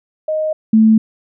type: tone pair in turn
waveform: sine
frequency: 622.3 / 220 Hz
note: D#5 / A3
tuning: 0 / 0 cents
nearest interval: octave + tritone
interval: 1800 cents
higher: first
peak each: -15 / -6 dBFS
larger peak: second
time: 0.28-0.53 / 0.73-0.98 s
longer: neither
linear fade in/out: 5 ms
effects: none